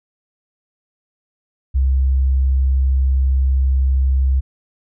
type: tone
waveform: sine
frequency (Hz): 66.2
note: C2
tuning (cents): +21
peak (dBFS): -12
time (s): 1.74-4.41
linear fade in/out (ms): 20
effects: none